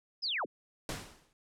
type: linear sweep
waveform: sine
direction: down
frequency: 5310 to 106.7 Hz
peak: -31 dBFS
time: 0.22-0.46 s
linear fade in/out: 20 ms
type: noise with exponential decay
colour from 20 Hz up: pink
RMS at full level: -35 dBFS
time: 0.89-1.33 s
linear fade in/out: 1 ms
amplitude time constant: 95 ms
effects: low-pass 10000 Hz 12 dB/octave